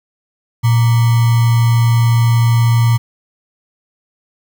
sine tone with sample-and-hold, 116.54 Hz, A#2, in tune, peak -8 dBFS, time 0.63-2.98 s, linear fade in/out 20 ms, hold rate 1050 Hz, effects none

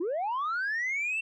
sine linear sweep, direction up, 311.1 to 2716 Hz, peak -26 dBFS, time 0-1.21 s, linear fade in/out 10 ms, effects tanh soft clip ceiling -26 dBFS

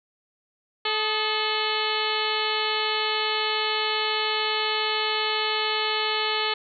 harmonic tone with a mistuned harmonic, 432.8 Hz, A4, 29 cents flat, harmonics 1 / 2 / 3 / 4 / 5 / 6 / 7 / 8 / 9 / 10, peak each -31 / -31 / -31 / -34 / -32 / -34 / -30 / -33 / -35 / -32 dBFS, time 0.85-6.54 s, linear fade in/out 5 ms, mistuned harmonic 3, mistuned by -52 cents, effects none

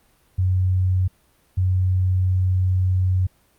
sine tone pair in turn, 92.5 / 92.5 Hz, F#2 / F#2, 0 / 0 cents, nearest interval unison, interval 0 cents, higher neither, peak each -16 dBFS, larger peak neither, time 0.38-1.08 / 1.57-3.27 s, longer second, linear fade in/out 10 ms, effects pink hiss -60 dBFS RMS until 3.58 s + Opus 32 kbps

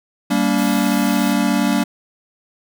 square chord, G minor, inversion none, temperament equal with one note detuned, 196 / 233.1 / 286.3 Hz, G3 / Bb3 / D4, 0 / 0 / -44 cents, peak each -20 dBFS, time 0.3-1.84 s, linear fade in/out 10 ms
white noise, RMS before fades -33 dBFS, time 0.58-1.33 s, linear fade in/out 2 ms
effects none

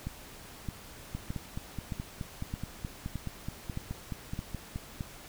two click trains, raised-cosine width 5 ms, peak -22 / -23 dBFS, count 9 / 18, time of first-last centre 0.07-5.008 / 1.15-4.759 s, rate 1.62 / 4.71 Hz, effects pink hiss -49 dBFS RMS until 5.28 s

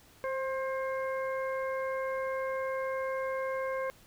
harmonic tone with a mistuned harmonic, 532 Hz, C5, 29 cents sharp, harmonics 1 / 2 / 3 / 4, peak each -32 / -38 / -42 / -44 dBFS, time 0.24-3.9 s, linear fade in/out 0 ms, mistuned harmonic 1, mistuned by -15 cents, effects pink hiss -59 dBFS RMS until 4.06 s

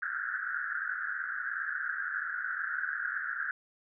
pink band-pass noise, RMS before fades -35 dBFS, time 0.02-3.51 s, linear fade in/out 2 ms, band 1400 to 1700 Hz, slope 96 dB/octave, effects none

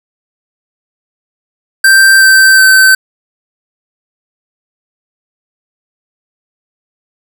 square tone with pitch steps, 1568 / 1553.6 / 1539.3 Hz, G6 / G6 / G6, 0 / -16 / -32 cents, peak -3 dBFS, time 1.84-2.95 s, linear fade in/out 5 ms, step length 370 ms, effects none

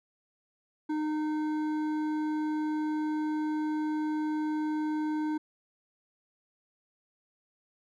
triangle tone with hard clipping, 306.6 Hz, D#4, 25 cents flat, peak -30 dBFS, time 0.89-5.38 s, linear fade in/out 10 ms, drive 13 dB, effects none

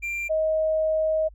triangle / sine tone pair in turn, 2374 / 629.9 Hz, D7 / D#5, +18 / +21 cents, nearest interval octave + major seventh, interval 2297 cents, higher first, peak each -25 / -20 dBFS, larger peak second, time 0.02-0.29 / 0.29-1.29 s, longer second, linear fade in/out 20 ms, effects added 50 Hz sine -45 dBFS peak until 1.34 s

